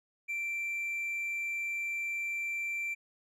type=tone with hard clipping; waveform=sine; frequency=2349 Hz; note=D7; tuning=in tune; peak=-33 dBFS; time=0.28-2.95 s; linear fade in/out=20 ms; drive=2 dB; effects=none